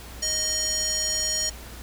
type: tone with band-pass filter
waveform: square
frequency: 622.3 Hz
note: D#5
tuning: in tune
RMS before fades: -26 dBFS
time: 0.22-1.5 s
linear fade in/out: 10 ms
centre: 6200 Hz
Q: 5.7
effects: added 60 Hz sine -41 dBFS peak until 1.82 s + pink hiss -43 dBFS RMS until 1.82 s